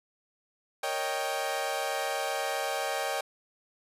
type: chord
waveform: sawtooth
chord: Eb dominant seventh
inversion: second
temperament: equal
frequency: 466.2 / 554.4 / 622.3 / 784 Hz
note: Bb4 / Db5 / Eb5 / G5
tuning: 0 / 0 / 0 / 0 cents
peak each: -35 / -31 / -32 / -29 dBFS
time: 0.83-3.21 s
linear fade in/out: 5 ms
effects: resampled to 32000 Hz